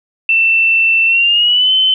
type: tone with pitch glide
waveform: sine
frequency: 2677 to 3057 Hz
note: E7 to G7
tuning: +26 to -44 cents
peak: -8 dBFS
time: 0.29-1.94 s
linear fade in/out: 2 ms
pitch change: +230 cents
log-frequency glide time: 1.06-1.72 s
effects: none